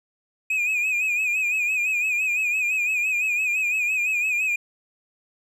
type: tone with vibrato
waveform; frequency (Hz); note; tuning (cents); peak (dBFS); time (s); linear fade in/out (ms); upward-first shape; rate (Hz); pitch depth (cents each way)
triangle; 2489; D#7; 0; -19; 0.5-4.56; 5; sine; 5.9; 70
effects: none